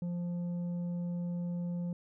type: tone with tanh clipping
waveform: triangle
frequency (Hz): 174.61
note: F3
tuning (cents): 0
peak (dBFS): -34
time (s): 0.02-1.93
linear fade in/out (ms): 2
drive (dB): 10
effects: none